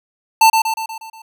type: tone with echo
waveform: square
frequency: 890 Hz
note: A5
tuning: 20 cents sharp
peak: -7 dBFS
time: 0.41-0.5 s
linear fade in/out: 5 ms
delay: 120 ms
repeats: 6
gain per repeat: -5 dB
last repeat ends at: 1.22 s
effects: none